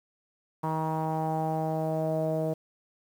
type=tone with low-pass filter sweep; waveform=sawtooth; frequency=158.5 Hz; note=D#3; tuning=32 cents sharp; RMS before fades=-29 dBFS; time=0.63-2.54 s; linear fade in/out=10 ms; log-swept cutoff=980 to 580 Hz; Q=5.8; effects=9-bit